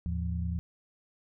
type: tone cluster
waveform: sine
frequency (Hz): 79.2 / 109.2 / 172.7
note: D#2 / A2 / F3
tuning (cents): +31 / -13 / -19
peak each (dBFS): -31 / -38 / -35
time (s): 0.06-0.59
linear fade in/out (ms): 0
effects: none